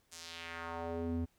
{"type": "tone with band-pass filter sweep", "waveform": "square", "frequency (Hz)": 83.7, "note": "E2", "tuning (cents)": 27, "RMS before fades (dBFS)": -40, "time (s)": [0.11, 1.26], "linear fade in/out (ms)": 20, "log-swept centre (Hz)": [7600, 170], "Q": 1.6, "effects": ["pink hiss -73 dBFS RMS until 1.38 s"]}